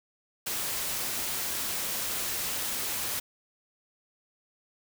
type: noise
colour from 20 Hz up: white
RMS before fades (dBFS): -32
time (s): 0.46-3.2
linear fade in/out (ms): 10
effects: none